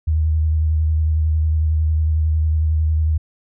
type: tone with vibrato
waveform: sine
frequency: 78.3 Hz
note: D#2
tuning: 11 cents sharp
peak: -14 dBFS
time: 0.07-3.18 s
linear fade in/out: 10 ms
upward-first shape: square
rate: 11 Hz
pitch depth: 22 cents each way
effects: none